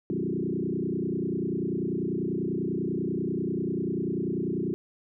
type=tone with frequency modulation; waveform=sine; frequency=269.6 Hz; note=C#4; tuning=48 cents flat; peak=-26 dBFS; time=0.1-4.74 s; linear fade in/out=0 ms; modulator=30.2 Hz; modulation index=4; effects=none